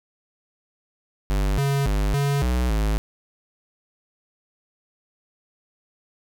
square tone with pitch steps, 49.25 / 139.4 / 50.3 / 141.1 / 61.8 / 52.8 Hz, G1 / C#3 / G1 / C#3 / B1 / G#1, +9 / +10 / +45 / +31 / +2 / +29 cents, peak -20 dBFS, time 1.3-2.98 s, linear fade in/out 0 ms, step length 280 ms, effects none

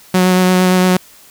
sawtooth tone with vibrato, 183.6 Hz, F#3, 13 cents flat, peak -5 dBFS, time 0.14-0.97 s, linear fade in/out 5 ms, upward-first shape sine, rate 8.7 Hz, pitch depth 13 cents each way, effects white hiss -43 dBFS RMS until 1.3 s

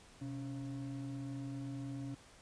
triangle ring-modulated tone, 203.2 Hz, G#3, 38 cents flat, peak -35 dBFS, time 0.21-2.15 s, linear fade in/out 10 ms, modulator 75.5 Hz, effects pink hiss -60 dBFS RMS until 2.41 s + resampled to 22050 Hz

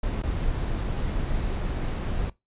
brown noise with dropouts, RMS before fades -27 dBFS, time 0.03-2.3 s, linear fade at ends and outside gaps 5 ms, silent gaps 0.222-0.234 s, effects noise-tail reverb RT60 0.2 s tail -21 dB re dry + resampled to 8000 Hz

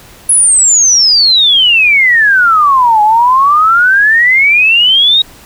sine exponential two-way sweep, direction down then up, 10630 to 830.6 to 3815 Hz, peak -4 dBFS, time 0.29-5.22 s, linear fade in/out 5 ms, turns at 3.02 s, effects pink hiss -37 dBFS RMS until 5.45 s

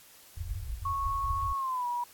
white low-pass noise, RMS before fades -36 dBFS, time 0.37-1.53 s, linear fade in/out 5 ms, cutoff 100 Hz, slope 96 dB/octave
sine tone with pitch glide, 1103 to 965.8 Hz, C#6 to B5, -9 to -39 cents, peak -29 dBFS, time 0.85-2.04 s, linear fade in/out 5 ms, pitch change -230 cents, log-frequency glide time 1.55-1.87 s
effects white hiss -55 dBFS RMS until 2.13 s + AAC 64 kbps

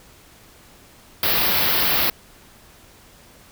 white band-stop noise, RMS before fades -19 dBFS, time 1.23-2.1 s, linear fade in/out 2 ms, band 5000 to 12000 Hz, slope 48 dB/octave, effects pink hiss -49 dBFS RMS until 3.51 s

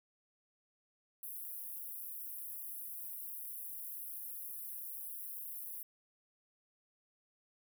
pink high-pass noise, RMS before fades -45 dBFS, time 1.23-5.83 s, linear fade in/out 2 ms, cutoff 11000 Hz, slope 48 dB/octave, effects none

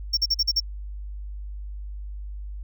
triangle tone bursts, 5480 Hz, F8, 34 cents flat, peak -17 dBFS, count 6, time 0.13-0.603 s, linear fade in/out 10 ms, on 43 ms, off 43 ms, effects added 50 Hz sine -32 dBFS peak until 2.63 s

